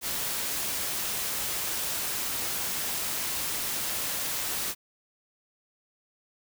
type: noise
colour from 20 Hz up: white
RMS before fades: -31 dBFS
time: 0.01-4.75 s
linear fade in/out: 50 ms
effects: none